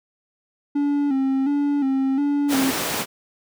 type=tone with vibrato; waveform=triangle; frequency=277.2 Hz; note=C#4; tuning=in tune; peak=-16 dBFS; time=0.75-2.71 s; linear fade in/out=10 ms; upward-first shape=square; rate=1.4 Hz; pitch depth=61 cents each way
type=high-pass noise; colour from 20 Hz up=pink; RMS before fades=-25 dBFS; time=2.48-3.06 s; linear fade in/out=50 ms; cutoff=210 Hz; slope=12 dB/octave
effects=none